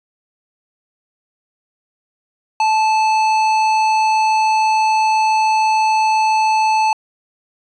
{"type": "tone with tanh clipping", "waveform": "sine", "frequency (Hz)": 873, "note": "A5", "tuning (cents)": -14, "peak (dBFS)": -14, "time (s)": [2.6, 6.93], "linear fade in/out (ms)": 2, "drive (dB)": 14, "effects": ["resampled to 22050 Hz"]}